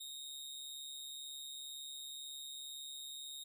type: tone with amplitude modulation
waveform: sawtooth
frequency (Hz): 3729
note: A#7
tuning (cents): 0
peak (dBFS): -40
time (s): 0-3.44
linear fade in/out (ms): 10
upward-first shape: sine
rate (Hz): 142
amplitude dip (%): 55
effects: none